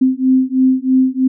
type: beating tone pair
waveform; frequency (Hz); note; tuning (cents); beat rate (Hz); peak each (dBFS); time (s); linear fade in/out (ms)
sine; 258.4 / 261.5; C4 / C4; -21 / -1; 3.1; -13; 0.01-1.28; 10
effects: none